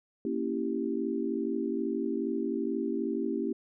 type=chord; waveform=sine; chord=A# diminished seventh; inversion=none; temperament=equal; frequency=233.1 / 277.2 / 329.6 / 392 Hz; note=A#3 / C#4 / E4 / G4; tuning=0 / 0 / 0 / 0 cents; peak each=-34 dBFS; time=0.25-3.53 s; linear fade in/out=2 ms; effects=none